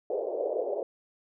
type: band-pass noise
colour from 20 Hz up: white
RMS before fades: -31 dBFS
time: 0.1-0.83 s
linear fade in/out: 2 ms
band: 390 to 620 Hz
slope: 48 dB/octave
effects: none